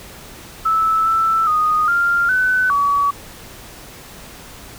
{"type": "tone with pitch steps", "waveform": "sine", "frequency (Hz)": [1310, 1325, 1239, 1394, 1508, 1136], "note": ["E6", "E6", "D#6", "F6", "F#6", "C#6"], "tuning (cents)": [-11, 9, -8, -4, 32, 42], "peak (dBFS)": -13, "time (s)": [0.65, 3.11], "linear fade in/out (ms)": 10, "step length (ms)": 410, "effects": ["pink hiss -38 dBFS RMS until 4.78 s"]}